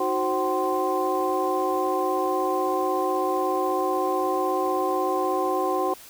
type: tone cluster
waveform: sine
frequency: 312.6 / 368.8 / 526 / 761 / 1043 Hz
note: D#4 / F#4 / C5 / F#5 / C6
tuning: +8 / -6 / +9 / +48 / -6 cents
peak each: -31 / -26 / -29 / -27 / -27 dBFS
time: 0-5.94 s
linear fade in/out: 5 ms
effects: tanh soft clip ceiling -11 dBFS + white hiss -46 dBFS RMS until 6.09 s